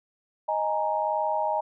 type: chord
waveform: sine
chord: D# suspended fourth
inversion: none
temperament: equal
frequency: 622.3 / 830.6 / 932.3 Hz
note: D#5 / G#5 / A#5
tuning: 0 / 0 / 0 cents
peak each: -28 dBFS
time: 0.48-1.61 s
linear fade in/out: 10 ms
effects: none